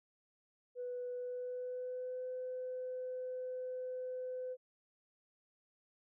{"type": "tone with pitch glide", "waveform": "sine", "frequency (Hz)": [493.9, 507.5], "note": ["B4", "B4"], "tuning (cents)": [0, 47], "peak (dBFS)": -38, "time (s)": [0.75, 4.57], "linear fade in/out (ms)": 50, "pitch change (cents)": 47, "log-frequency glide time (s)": [1.13, 2.27], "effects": ["tanh soft clip ceiling -34 dBFS"]}